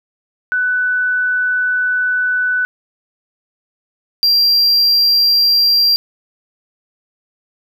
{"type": "tone pair in turn", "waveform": ["sine", "triangle"], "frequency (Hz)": [1494, 4743], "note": ["F#6", "D8"], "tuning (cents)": [16, 16], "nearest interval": "octave + minor sixth", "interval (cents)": 2000, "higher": "second", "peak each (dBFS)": [-13, -8], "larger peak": "second", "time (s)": [[0.52, 2.65], [4.23, 5.96]], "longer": "first", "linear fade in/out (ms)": 0, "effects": []}